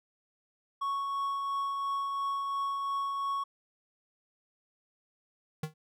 triangle tone with tremolo, 1108.7 Hz, C#6, in tune, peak -27 dBFS, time 0.81-3.44 s, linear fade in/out 10 ms, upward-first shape triangle, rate 2.9 Hz, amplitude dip 30%
square tone with exponential decay, 155.56 Hz, D#3, in tune, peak -30 dBFS, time 5.63-5.74 s, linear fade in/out 5 ms, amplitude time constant 23 ms
effects none

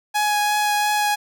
sawtooth tone with vibrato, 835 Hz, G#5, 9 cents sharp, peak -14 dBFS, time 0.14-1.16 s, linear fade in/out 20 ms, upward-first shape triangle, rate 2.9 Hz, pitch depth 12 cents each way, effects none

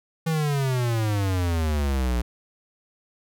square exponential sweep, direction down, 164.81 to 58.27 Hz, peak -22 dBFS, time 0.26-2.22 s, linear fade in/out 10 ms, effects none

